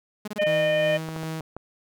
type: tone bursts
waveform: sawtooth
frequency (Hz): 210.1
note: G#3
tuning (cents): +20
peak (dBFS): -26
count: 4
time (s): 0.25-0.44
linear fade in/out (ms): 5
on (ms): 28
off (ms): 26
type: harmonic tone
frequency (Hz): 610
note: D#5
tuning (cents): -34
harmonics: 1 / 3 / 4 / 5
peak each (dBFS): -20 / -30 / -32 / -34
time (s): 0.38-0.98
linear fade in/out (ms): 20
type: tone with tremolo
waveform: sawtooth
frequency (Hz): 160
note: D#3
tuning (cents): +49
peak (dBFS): -25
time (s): 0.46-1.41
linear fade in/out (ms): 10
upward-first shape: sine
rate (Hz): 2.7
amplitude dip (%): 30
type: clicks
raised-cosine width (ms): 1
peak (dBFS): -22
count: 5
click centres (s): 1.088 / 1.163 / 1.233 / 1.407 / 1.566
effects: none